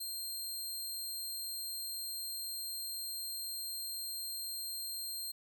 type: tone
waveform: 15% pulse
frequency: 4186 Hz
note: C8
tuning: in tune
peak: -32 dBFS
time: 0-5.32 s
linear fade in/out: 10 ms
effects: none